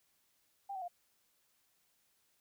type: tone with pitch steps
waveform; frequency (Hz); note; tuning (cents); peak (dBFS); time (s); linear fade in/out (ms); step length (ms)
sine; 793 / 755 / 704; G5 / F#5 / F5; +20 / +35 / +14; -39; 0.69-0.882; 10; 64
effects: white hiss -75 dBFS RMS until 2.4 s